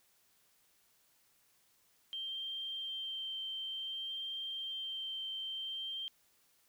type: tone with vibrato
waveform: sine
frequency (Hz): 3145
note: G7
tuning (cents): +5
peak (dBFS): -38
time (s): 2.13-6.08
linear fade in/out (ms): 0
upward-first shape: sine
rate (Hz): 0.55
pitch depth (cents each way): 11
effects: white hiss -71 dBFS RMS until 6.68 s